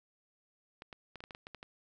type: clicks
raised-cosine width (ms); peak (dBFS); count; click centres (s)
0.3; -30; 10; 0.821 / 0.928 / 1.157 / 1.205 / 1.239 / 1.308 / 1.349 / 1.469 / 1.547 / 1.629
effects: none